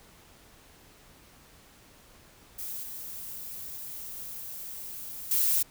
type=noise with level steps; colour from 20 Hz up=violet; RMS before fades=-37 / -40 / -25 dBFS; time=2.58-5.63 s; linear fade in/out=10 ms; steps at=2.83 / 5.31 s; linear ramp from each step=2 ms; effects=pink hiss -56 dBFS RMS until 5.7 s